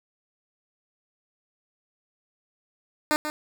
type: tone with echo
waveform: 10% pulse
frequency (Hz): 303.3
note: D#4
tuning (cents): -44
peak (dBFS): -12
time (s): 3.11-3.16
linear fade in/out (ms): 0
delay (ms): 140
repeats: 1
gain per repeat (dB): -8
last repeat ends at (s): 3.3
effects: none